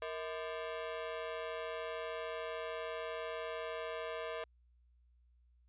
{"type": "ring-modulated tone", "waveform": "sawtooth", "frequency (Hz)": 554.4, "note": "C#5", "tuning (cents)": 0, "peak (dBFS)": -32, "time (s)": [0.02, 4.44], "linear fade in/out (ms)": 2, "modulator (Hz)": 86.6, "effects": ["added 60 Hz sine -65 dBFS peak until 5.68 s", "resampled to 8000 Hz"]}